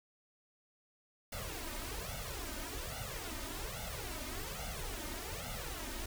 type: noise with flanger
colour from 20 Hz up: pink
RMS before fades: -42 dBFS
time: 1.32-6.06 s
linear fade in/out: 5 ms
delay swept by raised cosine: 1.4 to 3.3 ms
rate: 1.2 Hz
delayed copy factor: +1
effects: none